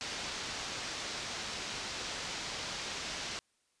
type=low-pass noise; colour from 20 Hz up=white; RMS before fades=-40 dBFS; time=0.01-3.39 s; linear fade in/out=0 ms; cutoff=6000 Hz; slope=24 dB/octave; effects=white hiss -75 dBFS RMS until 3.8 s + resampled to 22050 Hz